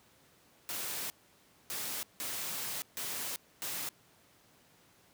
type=noise bursts at uneven times; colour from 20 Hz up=white; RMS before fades=-38 dBFS; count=5; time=0.69-1.1 / 1.7-2.03 / 2.2-2.82 / 2.97-3.36 / 3.62-3.89 s; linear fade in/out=0 ms; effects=pink hiss -64 dBFS RMS until 5.13 s + high-pass 100 Hz 12 dB/octave